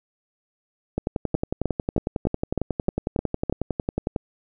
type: two click trains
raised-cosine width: 2 ms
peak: -10 / -9 dBFS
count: 36 / 8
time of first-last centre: 0.98-4.162 / 1.35-3.497 s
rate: 11 / 3.26 Hz
effects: none